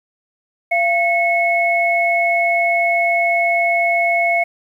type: tone pair together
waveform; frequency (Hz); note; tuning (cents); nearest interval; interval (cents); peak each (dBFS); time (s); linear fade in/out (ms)
sine; 686 / 2193; F5 / C#7; -31 / -19; octave + minor sixth; 2012; -16; 0.71-4.44; 10
effects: 8-bit

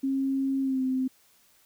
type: tone with pitch glide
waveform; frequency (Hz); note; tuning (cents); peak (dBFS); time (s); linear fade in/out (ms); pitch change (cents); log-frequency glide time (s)
sine; 270 to 259.8; C#4 to C4; -45 to -12; -24; 0.03-1.08; 10; -67; 0.61-0.82
effects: white hiss -62 dBFS RMS until 1.65 s

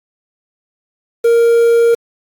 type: tone with quantisation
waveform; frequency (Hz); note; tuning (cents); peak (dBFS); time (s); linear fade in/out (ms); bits
triangle; 466.2; A#4; 0; -5; 1.24-1.95; 10; 5
effects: AAC 64 kbps

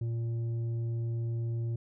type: tone with tanh clipping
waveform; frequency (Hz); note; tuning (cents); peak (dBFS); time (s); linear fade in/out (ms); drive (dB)
sine; 116; A#2; -8; -31; 0.01-1.76; 5; 6
effects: none

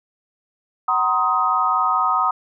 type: chord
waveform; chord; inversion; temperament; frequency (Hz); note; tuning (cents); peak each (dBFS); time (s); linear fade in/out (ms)
sine; C half-diminished seventh; second; just; 753.5 / 941.9 / 1046.5 / 1255.8; Gb5 / Bb5 / C6 / Eb6; +31 / +18 / 0 / +16; -24 / -23 / -24 / -18; 0.88-2.31; 5
effects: none

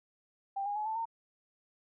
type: tone with pitch steps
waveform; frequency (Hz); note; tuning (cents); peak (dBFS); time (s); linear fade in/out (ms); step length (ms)
sine; 789 / 818.2 / 848.6 / 880 / 912.6; G5 / G#5 / G#5 / A5 / A#5; +11 / -26 / +37 / 0 / -37; -32; 0.56-1.055; 10; 99
effects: none

